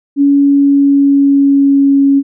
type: tone with pitch glide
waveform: sine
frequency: 281.9 to 277.1 Hz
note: C#4 to C#4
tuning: +29 to -1 cents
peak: -5 dBFS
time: 0.16-2.23 s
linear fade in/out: 50 ms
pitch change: -30 cents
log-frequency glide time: 0.26-1.99 s
effects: none